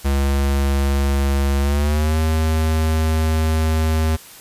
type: tone with pitch glide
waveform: square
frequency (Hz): 69.3 to 79.15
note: C#2 to D#2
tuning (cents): 0 to +30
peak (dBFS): -16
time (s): 0.04-4.17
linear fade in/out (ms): 20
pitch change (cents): +230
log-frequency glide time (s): 1.59-2.18
effects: white hiss -41 dBFS RMS until 4.4 s + resampled to 32000 Hz

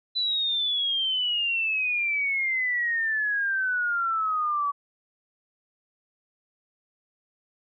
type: exponential sweep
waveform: sine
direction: down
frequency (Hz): 4008 to 1133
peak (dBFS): -23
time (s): 0.15-4.72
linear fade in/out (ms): 20
effects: none

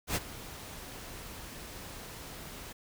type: noise with ADSR envelope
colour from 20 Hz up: pink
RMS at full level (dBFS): -29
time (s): 0.07-2.73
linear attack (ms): 87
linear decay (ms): 33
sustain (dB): -16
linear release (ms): 11
effects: none

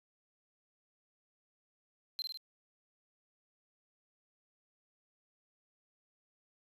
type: tone with echo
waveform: triangle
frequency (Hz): 4127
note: C8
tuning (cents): -25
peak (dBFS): -33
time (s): 2.19-2.22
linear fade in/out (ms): 0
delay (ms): 51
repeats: 3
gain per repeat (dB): -3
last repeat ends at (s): 2.373
effects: resampled to 32000 Hz

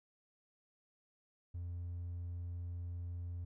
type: tone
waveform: triangle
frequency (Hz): 87.31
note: F2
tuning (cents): 0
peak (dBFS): -37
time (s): 1.54-3.45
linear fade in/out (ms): 10
effects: tanh soft clip ceiling -35 dBFS

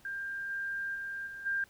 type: tone with level steps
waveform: sine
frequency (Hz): 1594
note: G6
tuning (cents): +28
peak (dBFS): -35 / -33 / -36 / -41 / -29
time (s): 0.05-1.64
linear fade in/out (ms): 2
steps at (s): 0.49 / 0.94 / 1.26 / 1.45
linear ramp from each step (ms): 20
effects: pink hiss -62 dBFS RMS until 1.69 s

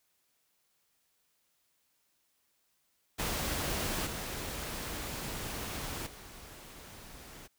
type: noise with level steps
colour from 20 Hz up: pink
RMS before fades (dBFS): -34 / -39 / -50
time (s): 3.18-7.48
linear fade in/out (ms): 20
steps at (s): 4.06 / 6.06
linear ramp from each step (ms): 10
effects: white hiss -75 dBFS RMS until 7.58 s

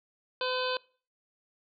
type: harmonic tone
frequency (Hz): 508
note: B4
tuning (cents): +49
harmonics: 1 / 2 / 3 / 5 / 6 / 7 / 8 / 9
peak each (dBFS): -32 / -35 / -37 / -39 / -40 / -40 / -41 / -42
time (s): 0.41-0.77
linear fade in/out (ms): 2
effects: noise-tail reverb RT60 0.4 s tail -23 dB re dry

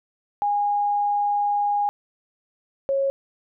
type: tone pair in turn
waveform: sine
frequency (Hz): 820 / 547.3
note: G#5 / C#5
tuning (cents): -22 / -22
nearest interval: perfect fifth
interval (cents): 700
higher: first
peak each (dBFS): -19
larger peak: neither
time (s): 0.42-1.89 / 2.89-3.1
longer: first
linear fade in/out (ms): 0
effects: none

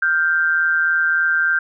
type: tone pair together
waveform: sine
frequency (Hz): 1404.6 / 1568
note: F6 / G6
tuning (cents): +10 / 0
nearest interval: major second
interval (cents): 190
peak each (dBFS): -19 / -16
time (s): 0.02-1.59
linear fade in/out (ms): 5
effects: none

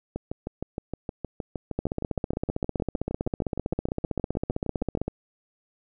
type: two click trains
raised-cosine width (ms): 2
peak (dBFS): -17 / -13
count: 32 / 52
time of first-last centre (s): 0.16-4.974 / 1.79-5.08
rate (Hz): 6.44 / 15.5
effects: none

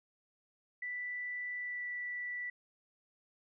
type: tone with pitch glide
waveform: sine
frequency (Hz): 1975.5 to 1964.1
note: B6 to B6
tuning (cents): 0 to -10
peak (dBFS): -37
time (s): 0.82-2.5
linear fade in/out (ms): 5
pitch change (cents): -10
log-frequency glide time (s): 1.57-1.85
effects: none

